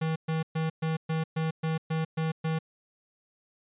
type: tone bursts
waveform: square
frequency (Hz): 160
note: D#3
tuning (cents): +49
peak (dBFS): -27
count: 10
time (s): 0.01-2.59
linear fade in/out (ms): 10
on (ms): 150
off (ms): 120
effects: resampled to 8000 Hz